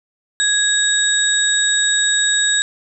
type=tone cluster; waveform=sine; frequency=1662 / 3777 / 7820 Hz; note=G#6 / A#7 / B8; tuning=+1 / +22 / -18 cents; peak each=-18 dBFS; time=0.4-2.62 s; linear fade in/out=0 ms; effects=none